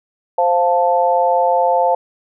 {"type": "chord", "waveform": "sine", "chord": "F major", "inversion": "second", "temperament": "equal", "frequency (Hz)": [523.3, 698.5, 880], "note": ["C5", "F5", "A5"], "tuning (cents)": [0, 0, 0], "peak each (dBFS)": -16, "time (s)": [0.38, 1.95], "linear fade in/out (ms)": 5, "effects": []}